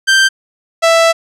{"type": "tone pair in turn", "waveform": "sawtooth", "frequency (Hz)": [1568, 661.4], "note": ["G6", "E5"], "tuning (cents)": [0, 6], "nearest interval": "octave + minor third", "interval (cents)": 1494, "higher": "first", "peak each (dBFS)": -3, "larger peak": "neither", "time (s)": [[0.07, 0.29], [0.82, 1.13]], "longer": "second", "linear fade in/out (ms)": 20, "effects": ["low-pass 8000 Hz 12 dB/octave"]}